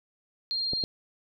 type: tone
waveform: sine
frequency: 4206 Hz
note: C8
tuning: 8 cents sharp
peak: -27 dBFS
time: 0.51-0.84 s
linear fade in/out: 0 ms
type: clicks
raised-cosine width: 2 ms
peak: -21 dBFS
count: 2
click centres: 0.734 / 0.838 s
effects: none